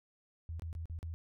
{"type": "tone with dropouts", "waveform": "sine", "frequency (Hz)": 82.1, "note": "E2", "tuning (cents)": -6, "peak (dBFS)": -38, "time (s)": [0.49, 1.14], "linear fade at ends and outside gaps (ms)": 0, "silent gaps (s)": [[0.596, 0.621], [0.729, 0.751], [0.856, 0.898], [0.989, 1.029]], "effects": []}